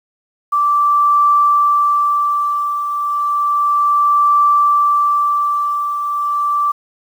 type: tone with tremolo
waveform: sine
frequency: 1168 Hz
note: D6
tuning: 10 cents flat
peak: -8 dBFS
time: 0.52-6.72 s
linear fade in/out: 10 ms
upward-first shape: triangle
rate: 0.32 Hz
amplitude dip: 65%
effects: 7-bit